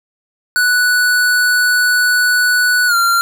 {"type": "tone with pitch glide", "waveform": "square", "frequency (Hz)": [1480, 1380.9], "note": ["F#6", "F6"], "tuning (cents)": [0, -20], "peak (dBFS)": -11, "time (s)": [0.56, 3.21], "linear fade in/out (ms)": 0, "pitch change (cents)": -120, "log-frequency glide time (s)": [2.87, 2.95], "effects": []}